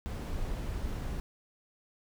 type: noise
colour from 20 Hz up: brown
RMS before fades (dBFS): -35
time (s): 0.06-1.2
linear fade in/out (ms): 0
effects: none